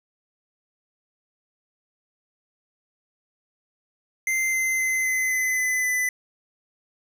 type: tone with pitch steps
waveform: square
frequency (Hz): 2081 / 2068 / 2055 / 2042 / 2029 / 2016 / 2003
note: C7 / C7 / C7 / C7 / B6 / B6 / B6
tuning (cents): -10 / -21 / -32 / -43 / +46 / +35 / +24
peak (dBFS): -22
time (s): 4.27-6.09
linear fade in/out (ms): 2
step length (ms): 260
effects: none